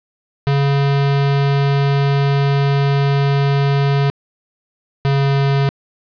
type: tone pair in turn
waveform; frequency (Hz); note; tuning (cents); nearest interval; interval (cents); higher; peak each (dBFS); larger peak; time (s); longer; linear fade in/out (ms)
square; 140 / 138.79; C#3 / C#3; +18 / +2; unison; 16; first; -13; neither; 0.47-4.1 / 5.05-5.69; first; 0
effects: resampled to 11025 Hz + 7-bit